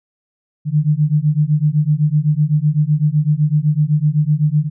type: beating tone pair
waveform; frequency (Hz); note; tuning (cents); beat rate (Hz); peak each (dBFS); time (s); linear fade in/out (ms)
sine; 146.83 / 154.73; D3 / D#3; 0 / -9; 7.9; -15; 0.65-4.7; 50
effects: none